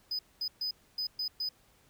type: tone bursts at uneven times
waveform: triangle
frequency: 5000 Hz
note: D#8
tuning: 8 cents sharp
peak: -30 dBFS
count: 6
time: 0.11-0.19 / 0.41-0.48 / 0.61-0.71 / 0.98-1.07 / 1.19-1.28 / 1.4-1.49 s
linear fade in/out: 5 ms
effects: pink hiss -65 dBFS RMS until 1.89 s